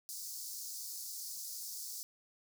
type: high-pass noise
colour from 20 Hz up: pink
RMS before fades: -44 dBFS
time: 0.09-2.03 s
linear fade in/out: 0 ms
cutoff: 4700 Hz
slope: 48 dB/octave
effects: none